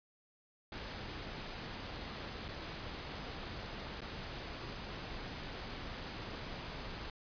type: noise with dropouts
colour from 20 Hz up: pink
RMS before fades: -44 dBFS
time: 0.72-7.1 s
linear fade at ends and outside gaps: 2 ms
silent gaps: 2.482-2.486 / 4.007-4.017 s
effects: resampled to 11025 Hz